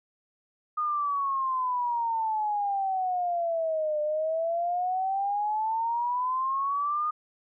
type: exponential two-way sweep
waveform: sine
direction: down then up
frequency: 1232 to 598 to 1232 Hz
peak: -25 dBFS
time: 0.77-7.11 s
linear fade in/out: 10 ms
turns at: 4.01 s
effects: none